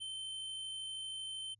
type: tone with amplitude modulation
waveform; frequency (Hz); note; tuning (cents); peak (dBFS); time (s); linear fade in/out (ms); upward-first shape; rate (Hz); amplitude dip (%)
square; 3091; G7; -25; -40; 0-1.55; 20; sine; 52.8; 25
effects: added 106 Hz sine -70 dBFS peak until 1.59 s + resampled to 24000 Hz